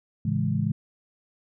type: chord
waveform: sine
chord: A major seventh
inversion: none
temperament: equal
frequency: 110 / 138.59 / 164.81 / 207.7 Hz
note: A2 / C#3 / E3 / G#3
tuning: 0 / 0 / 0 / 0 cents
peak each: -28 dBFS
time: 0.25-0.72 s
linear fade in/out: 5 ms
effects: none